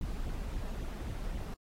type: noise with flanger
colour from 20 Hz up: brown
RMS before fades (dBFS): -37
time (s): 0.01-1.54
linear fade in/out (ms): 2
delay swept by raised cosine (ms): 0.27 to 5.07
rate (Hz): 3.7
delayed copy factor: +0.7
effects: AAC 48 kbps